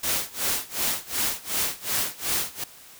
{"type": "noise with tremolo", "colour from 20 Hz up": "white", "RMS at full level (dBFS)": -24, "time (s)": [0.03, 2.64], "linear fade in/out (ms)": 5, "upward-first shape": "sine", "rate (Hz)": 2.7, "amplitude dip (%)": 95, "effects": ["white hiss -48 dBFS RMS until 2.99 s"]}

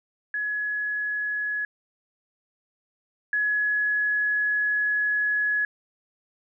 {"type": "tone pair in turn", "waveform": "sine", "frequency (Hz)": [1689, 1689], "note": ["G#6", "G#6"], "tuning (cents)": [29, 29], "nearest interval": "unison", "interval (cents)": 0, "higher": "neither", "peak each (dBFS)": [-25, -21], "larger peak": "second", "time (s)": [[0.34, 1.65], [3.33, 5.65]], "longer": "second", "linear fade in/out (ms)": 2, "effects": []}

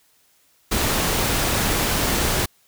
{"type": "noise", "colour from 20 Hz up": "pink", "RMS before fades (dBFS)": -21, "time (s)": [0.71, 2.46], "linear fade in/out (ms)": 10, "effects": ["white hiss -60 dBFS RMS until 2.67 s"]}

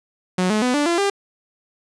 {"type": "tone with pitch steps", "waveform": "sawtooth", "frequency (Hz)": [183, 213.9, 250, 292.2, 341.5, 399.1], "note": ["F#3", "A3", "B3", "D4", "F4", "G4"], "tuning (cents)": [-19, -49, 21, -9, -39, 31], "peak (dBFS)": -13, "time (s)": [0.38, 1.1], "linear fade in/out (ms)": 5, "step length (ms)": 120, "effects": ["resampled to 22050 Hz"]}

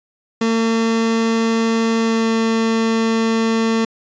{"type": "tone with pitch glide", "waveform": "30% pulse", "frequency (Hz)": [226.6, 225], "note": ["A#3", "A3"], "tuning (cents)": [-49, 39], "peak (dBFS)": -12, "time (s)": [0.41, 3.85], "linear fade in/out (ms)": 5, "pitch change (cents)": -12, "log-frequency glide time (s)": [2.02, 2.25], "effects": ["resampled to 16000 Hz"]}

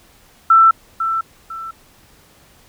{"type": "tone with echo", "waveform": "sine", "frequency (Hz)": 1333, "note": "E6", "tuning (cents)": 19, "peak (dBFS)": -6, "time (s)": [0.5, 0.71], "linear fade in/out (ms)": 5, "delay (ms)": 500, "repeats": 2, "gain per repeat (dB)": -10, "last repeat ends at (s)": 1.71, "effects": ["pink hiss -50 dBFS RMS until 2.68 s"]}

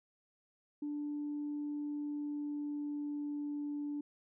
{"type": "tone with pitch glide", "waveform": "sine", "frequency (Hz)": [293.7, 291.7], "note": ["D4", "D4"], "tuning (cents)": [0, -12], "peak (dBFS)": -35, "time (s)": [0.82, 4.01], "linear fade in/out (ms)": 5, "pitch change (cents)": -12, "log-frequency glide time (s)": [1.79, 3.8], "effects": ["tanh soft clip ceiling -32 dBFS"]}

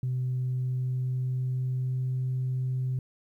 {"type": "tone with pitch glide", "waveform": "sine", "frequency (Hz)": [127.3, 128.56], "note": ["C3", "C3"], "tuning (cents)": [-47, -30], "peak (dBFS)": -25, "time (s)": [0.03, 2.99], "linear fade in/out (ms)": 2, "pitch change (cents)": 17, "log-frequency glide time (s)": [0.35, 1.99], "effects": ["tanh soft clip ceiling -23 dBFS", "11-bit"]}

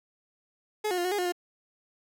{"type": "tone with pitch steps", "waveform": "30% pulse", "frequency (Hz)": [425.2, 362.4, 350.6, 365.1, 411, 358.9, 353.5], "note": ["G#4", "F#4", "F4", "F#4", "G#4", "F4", "F4"], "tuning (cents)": [41, -36, 7, -23, -18, 47, 21], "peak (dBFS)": -24, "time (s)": [0.84, 1.323], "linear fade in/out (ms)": 10, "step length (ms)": 69, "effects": []}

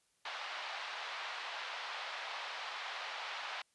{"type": "band-pass noise", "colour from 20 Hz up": "pink", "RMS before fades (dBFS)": -43, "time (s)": [0.25, 3.62], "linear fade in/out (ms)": 5, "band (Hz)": [740, 4200], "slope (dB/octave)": 24, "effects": ["white hiss -75 dBFS RMS until 3.74 s", "resampled to 24000 Hz"]}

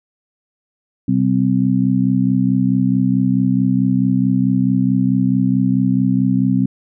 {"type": "harmonic tone", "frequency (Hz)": 64.6, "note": "C2", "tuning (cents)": -21, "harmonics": [2, 3, 4], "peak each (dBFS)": [-19, -16, -16], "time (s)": [1.08, 6.66], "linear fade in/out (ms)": 5, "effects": []}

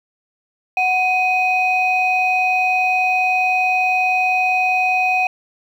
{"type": "tone pair together", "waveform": "sine", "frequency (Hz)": [740.2, 2505], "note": ["F#5", "D#7"], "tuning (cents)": [0, 11], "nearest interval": "octave + major sixth", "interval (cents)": 2111, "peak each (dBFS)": -16, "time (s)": [0.77, 5.27], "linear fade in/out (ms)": 2, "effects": ["tanh soft clip ceiling -8 dBFS", "8-bit"]}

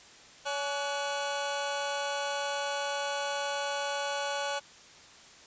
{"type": "tone cluster", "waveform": "sawtooth", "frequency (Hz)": [566, 849, 1476], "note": ["C#5", "G#5", "F#6"], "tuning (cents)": [36, 38, -5], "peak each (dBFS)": [-30, -31, -33], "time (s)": [0.45, 4.6], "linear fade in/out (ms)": 20, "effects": ["white hiss -53 dBFS RMS until 5.46 s", "resampled to 16000 Hz"]}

